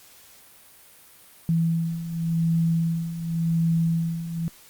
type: beating tone pair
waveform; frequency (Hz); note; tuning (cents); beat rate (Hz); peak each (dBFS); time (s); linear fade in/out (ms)
sine; 164.81 / 165.71; E3 / E3; 0 / +9; 0.9; -27 / -22; 1.49-4.48; 0
effects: white hiss -51 dBFS RMS until 4.69 s + Opus 48 kbps